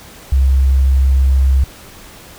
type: tone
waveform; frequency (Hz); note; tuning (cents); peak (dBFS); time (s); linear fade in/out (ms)
sine; 66.7; C2; +34; -8; 0.32-1.64; 5
effects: pink hiss -38 dBFS RMS until 2.38 s